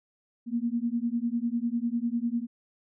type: beating tone pair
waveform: sine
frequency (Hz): 230.9 / 240.9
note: A#3 / B3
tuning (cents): -16 / -43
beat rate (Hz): 10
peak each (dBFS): -29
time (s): 0.46-2.47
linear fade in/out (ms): 50
effects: none